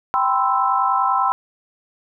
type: chord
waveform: sine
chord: C major seventh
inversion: second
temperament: equal with one note detuned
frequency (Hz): 784 / 996.4 / 1046.5 / 1318.5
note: G5 / B5 / C6 / E6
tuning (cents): 0 / +15 / 0 / 0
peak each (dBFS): -21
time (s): 0.14-1.32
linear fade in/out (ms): 0
effects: none